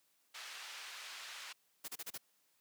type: band-pass noise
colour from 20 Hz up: white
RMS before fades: -49 dBFS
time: 0.34-1.53 s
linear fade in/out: 10 ms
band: 1100 to 4100 Hz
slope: 12 dB/octave
type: noise bursts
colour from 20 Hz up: white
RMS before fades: -44 dBFS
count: 5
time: 1.84-2.179 s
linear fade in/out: 10 ms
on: 43 ms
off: 31 ms
effects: white hiss -75 dBFS RMS until 2.6 s + high-pass 150 Hz 12 dB/octave